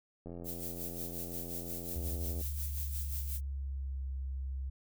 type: click train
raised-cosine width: 2 ms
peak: -32 dBFS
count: 186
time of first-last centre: 0.26-2.411 s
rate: 86 Hz
type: noise with tremolo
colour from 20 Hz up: violet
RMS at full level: -40 dBFS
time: 0.44-3.41 s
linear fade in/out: 50 ms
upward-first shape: sine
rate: 5.6 Hz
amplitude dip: 60%
type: tone with pitch glide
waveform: sine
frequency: 73.42 to 66.55 Hz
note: D2 to C2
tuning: 0 to +30 cents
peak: -35 dBFS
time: 1.95-4.7 s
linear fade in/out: 10 ms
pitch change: -170 cents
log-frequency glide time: 2.24-4.06 s
effects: none